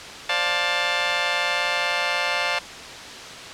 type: chord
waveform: 10% pulse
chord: D minor seventh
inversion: third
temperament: just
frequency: 528.6 / 587.3 / 704.8 / 881 Hz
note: C5 / D5 / F5 / A5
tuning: +18 / 0 / +16 / +2 cents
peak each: -21 / -19 / -18 / -18 dBFS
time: 0.29-2.59 s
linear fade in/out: 5 ms
effects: white hiss -36 dBFS RMS until 3.53 s + low-pass 5000 Hz 12 dB/octave